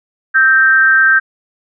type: tone with amplitude modulation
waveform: sine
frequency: 1568 Hz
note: G6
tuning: in tune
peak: -3 dBFS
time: 0.34-1.2 s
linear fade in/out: 20 ms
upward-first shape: sine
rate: 264 Hz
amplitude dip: 70%
effects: none